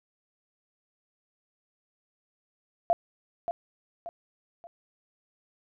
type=tone with echo; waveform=sine; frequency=684 Hz; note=F5; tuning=36 cents flat; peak=-19 dBFS; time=2.9-2.93 s; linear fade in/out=0 ms; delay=580 ms; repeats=3; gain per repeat=-8 dB; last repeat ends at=4.67 s; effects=none